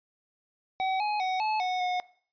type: tone with pitch steps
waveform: square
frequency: 759 / 839 / 747 / 863 / 735 / 726 Hz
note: F#5 / G#5 / F#5 / A5 / F#5 / F#5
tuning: +44 / +17 / +16 / -34 / -12 / -33 cents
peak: -27 dBFS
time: 0.8-2 s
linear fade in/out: 0 ms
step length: 200 ms
effects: noise-tail reverb RT60 0.5 s tail -20 dB re dry + resampled to 11025 Hz